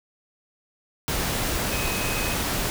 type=tone in noise; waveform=sine; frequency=2527 Hz; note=D#7; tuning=26 cents sharp; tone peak=-32 dBFS; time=1.72-2.34 s; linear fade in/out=0 ms; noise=pink; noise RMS=-26 dBFS; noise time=1.08-2.7 s; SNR=-9 dB; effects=none